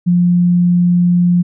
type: tone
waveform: sine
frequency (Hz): 176.1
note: F3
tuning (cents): +15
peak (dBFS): -8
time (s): 0.06-1.43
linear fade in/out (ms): 20
effects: none